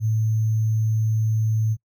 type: tone with sample-and-hold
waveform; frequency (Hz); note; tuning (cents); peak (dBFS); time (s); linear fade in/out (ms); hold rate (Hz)
sine; 110; A2; 0; -18; 0-1.77; 50; 6300
effects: noise-tail reverb RT60 0.1 s tail -26 dB re dry